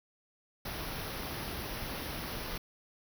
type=band-stop noise; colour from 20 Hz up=pink; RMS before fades=-39 dBFS; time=0.65-2.58 s; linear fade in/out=5 ms; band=5900 to 10000 Hz; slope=96 dB/octave; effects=none